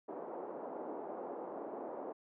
pink band-pass noise, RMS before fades -44 dBFS, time 0.08-2.13 s, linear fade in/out 10 ms, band 310 to 880 Hz, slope 24 dB/octave, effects none

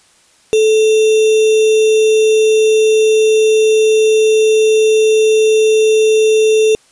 sine tone with sample-and-hold, 435.7 Hz, A4, 17 cents flat, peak -7 dBFS, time 0.53-6.75 s, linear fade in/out 0 ms, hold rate 3150 Hz, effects white hiss -50 dBFS RMS until 6.91 s + resampled to 22050 Hz

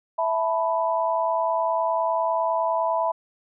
sine chord, E suspended fourth, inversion none, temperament just, 659.3 / 879 / 988.9 Hz, E5 / A5 / B5, 0 / -2 / +2 cents, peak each -24 / -28 / -24 dBFS, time 0.18-3.12 s, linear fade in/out 10 ms, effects none

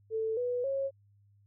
sine tone with pitch steps, 442.9 / 491.4 / 545.3 Hz, A4 / B4 / C#5, +11 / -9 / -29 cents, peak -29 dBFS, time 0.1-0.91 s, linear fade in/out 50 ms, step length 270 ms, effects added 101 Hz sine -61 dBFS peak until 1.46 s

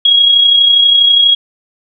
sine tone with amplitude modulation, 3303 Hz, G#7, 10 cents flat, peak -3 dBFS, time 0.05-1.35 s, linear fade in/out 5 ms, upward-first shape sine, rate 32.3 Hz, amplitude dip 45%, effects none

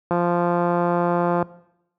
click train, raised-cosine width 1 ms, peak -8 dBFS, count 230, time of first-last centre 0.11-1.426 s, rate 174 Hz, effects noise-tail reverb RT60 0.8 s tail -19 dB re dry + high-pass 80 Hz 12 dB/octave

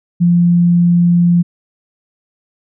sine tone, 173.5 Hz, F3, 11 cents flat, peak -7 dBFS, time 0.2-1.43 s, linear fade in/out 20 ms, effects none

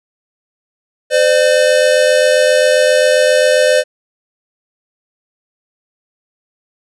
square tone pair together, 512.5 / 600 Hz, C5 / D5, -36 / +37 cents, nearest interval minor third, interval 273 cents, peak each -12 dBFS, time 1.1-3.84 s, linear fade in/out 50 ms, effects resampled to 24000 Hz

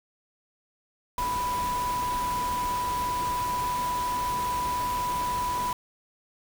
sine tone in noise, 987.8 Hz, B5, in tune, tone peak -26 dBFS, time 1.18-5.73 s, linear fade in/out 2 ms, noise pink, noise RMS -36 dBFS, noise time 1.18-5.73 s, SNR +7 dB, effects none

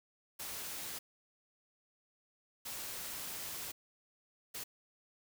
white noise bursts at uneven times, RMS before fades -43 dBFS, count 3, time 0.39-0.99 / 2.65-3.72 / 4.54-4.64 s, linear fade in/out 10 ms, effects none

